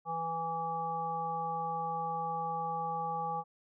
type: harmonic tone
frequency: 164.81 Hz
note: E3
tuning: in tune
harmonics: 1 / 3 / 5 / 7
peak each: -44 / -43 / -34 / -39 dBFS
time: 0.05-3.44 s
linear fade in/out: 50 ms
effects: none